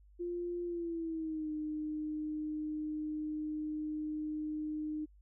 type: tone with pitch glide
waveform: sine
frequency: 349.2 to 305.8 Hz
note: F4 to D#4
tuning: 0 to -30 cents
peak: -35 dBFS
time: 0.19-5.06 s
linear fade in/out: 20 ms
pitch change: -230 cents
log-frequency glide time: 0.64-1.51 s
effects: added 50 Hz sine -58 dBFS peak until 5.21 s